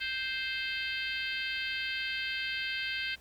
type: harmonic tone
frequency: 523.3 Hz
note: C5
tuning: in tune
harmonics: 3 / 4 / 5 / 6 / 7 / 8 / 9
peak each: -37 / -39 / -38 / -39 / -45 / -45 / -45 dBFS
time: 0-3.16 s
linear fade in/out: 20 ms
effects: added 64 Hz sine -60 dBFS peak until 3.2 s + pink hiss -60 dBFS RMS until 3.2 s